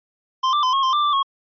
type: tone with pitch steps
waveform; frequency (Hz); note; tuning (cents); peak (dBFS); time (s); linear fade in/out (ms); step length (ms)
square; 1044 / 1179 / 1024 / 1087 / 1047 / 1183 / 1174 / 1096; C6 / D6 / C6 / C#6 / C6 / D6 / D6 / C#6; -4 / +6 / -38 / -34 / +1 / +12 / -1 / -20; -17; 0.43-1.23; 10; 100
effects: resampled to 11025 Hz